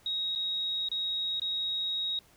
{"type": "tone with dropouts", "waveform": "sine", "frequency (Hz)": 3783, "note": "A#7", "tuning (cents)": 25, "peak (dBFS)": -29, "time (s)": [0.06, 2.19], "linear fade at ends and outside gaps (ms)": 2, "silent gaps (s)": [[0.352, 0.358], [0.887, 0.915], [1.398, 1.418]], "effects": ["pink hiss -61 dBFS RMS until 2.36 s"]}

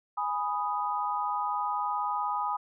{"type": "chord", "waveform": "sine", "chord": "G# minor", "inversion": "none", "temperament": "equal with one note detuned", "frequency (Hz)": [828.2, 987.8, 1244.5], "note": ["G#5", "B5", "D#6"], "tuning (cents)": [-5, 0, 0], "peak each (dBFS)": -32, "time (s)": [0.17, 2.57], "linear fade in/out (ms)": 10, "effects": []}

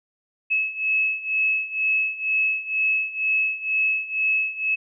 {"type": "beating tone pair", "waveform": "sine", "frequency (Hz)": [2585, 2587.1], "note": ["E7", "E7"], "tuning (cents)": [-34, -33], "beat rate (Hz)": 2.1, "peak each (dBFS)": [-25, -22], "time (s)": [0.5, 4.76], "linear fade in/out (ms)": 20, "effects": []}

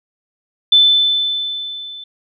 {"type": "tone with level ramp", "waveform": "sine", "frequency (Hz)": 3520, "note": "A7", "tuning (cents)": 0, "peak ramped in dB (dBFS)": [-5, -30], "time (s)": [0.72, 2.04], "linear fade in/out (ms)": 5, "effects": []}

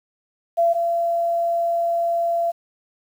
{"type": "tone pair in turn", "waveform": "sine", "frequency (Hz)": [678, 680.4], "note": ["E5", "F5"], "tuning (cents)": [49, -45], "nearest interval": "unison", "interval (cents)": 6, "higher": "second", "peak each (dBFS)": [-14, -18], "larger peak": "first", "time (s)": [[0.57, 0.74], [0.74, 2.52]], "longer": "second", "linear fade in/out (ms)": 20, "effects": ["8-bit"]}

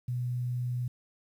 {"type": "tone", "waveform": "sine", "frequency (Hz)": 123.47, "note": "B2", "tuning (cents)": 0, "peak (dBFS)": -29, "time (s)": [0.08, 0.88], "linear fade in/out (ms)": 5, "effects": ["10-bit"]}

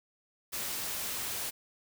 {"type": "noise", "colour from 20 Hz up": "white", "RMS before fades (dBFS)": -36, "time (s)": [0.52, 1.51], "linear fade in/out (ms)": 20, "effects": []}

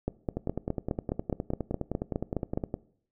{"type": "two click trains", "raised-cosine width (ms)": 2, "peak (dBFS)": [-17, -15], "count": [24, 13], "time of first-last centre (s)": [[0.37, 2.741], [0.08, 2.575]], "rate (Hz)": [9.7, 4.81], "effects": ["noise-tail reverb RT60 0.6 s tail -20 dB re dry"]}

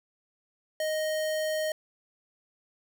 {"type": "tone", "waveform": "square", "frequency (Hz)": 622.3, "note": "D#5", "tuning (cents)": 0, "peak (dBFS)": -28, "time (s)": [0.8, 1.72], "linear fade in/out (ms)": 2, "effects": []}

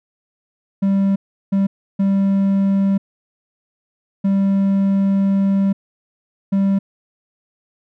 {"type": "tone bursts at uneven times", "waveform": "triangle", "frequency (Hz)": 196, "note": "G3", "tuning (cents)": 0, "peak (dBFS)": -11, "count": 5, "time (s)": [[0.82, 1.16], [1.52, 1.67], [1.99, 2.98], [4.24, 5.73], [6.52, 6.79]], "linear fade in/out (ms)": 10, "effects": []}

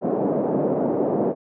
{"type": "band-pass noise", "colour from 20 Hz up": "white", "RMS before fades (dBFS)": -22, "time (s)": [0.01, 1.35], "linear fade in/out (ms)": 50, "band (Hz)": [170, 590], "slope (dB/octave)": 24, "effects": []}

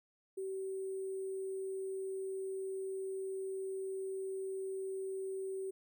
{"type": "tone with sample-and-hold", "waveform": "sine", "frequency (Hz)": 383.2, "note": "G4", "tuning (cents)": -39, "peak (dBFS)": -37, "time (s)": [0.37, 5.71], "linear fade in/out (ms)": 10, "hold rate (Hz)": 8820, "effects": []}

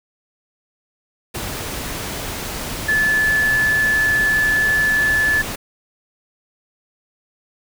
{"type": "tone in noise", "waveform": "sine", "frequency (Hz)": 1733, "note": "A6", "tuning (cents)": -27, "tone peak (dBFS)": -14, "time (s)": [2.88, 5.42], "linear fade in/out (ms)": 10, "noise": "pink", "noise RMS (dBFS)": -27, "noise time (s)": [1.34, 5.56], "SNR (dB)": 10, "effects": []}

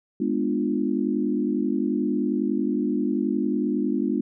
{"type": "chord", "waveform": "sine", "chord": "G# diminished seventh", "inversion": "none", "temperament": "equal with one note detuned", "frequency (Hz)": [207.7, 246.9, 297.4, 349.2], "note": ["G#3", "B3", "D4", "F4"], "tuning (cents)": [0, 0, 22, 0], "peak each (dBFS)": [-27, -26, -26, -29], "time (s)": [0.2, 4.21], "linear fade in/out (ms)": 5, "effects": []}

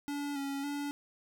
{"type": "tone with vibrato", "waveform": "square", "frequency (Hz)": 282.3, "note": "C#4", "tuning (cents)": 32, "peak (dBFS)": -35, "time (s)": [0.08, 0.91], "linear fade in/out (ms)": 0, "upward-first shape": "square", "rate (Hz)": 1.8, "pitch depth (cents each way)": 29, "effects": []}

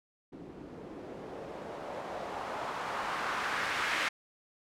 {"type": "noise with low-pass filter sweep", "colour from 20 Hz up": "blue", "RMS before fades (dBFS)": -37, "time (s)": [0.32, 4.09], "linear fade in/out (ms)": 10, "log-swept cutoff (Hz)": [270, 1900], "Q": 1.5, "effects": []}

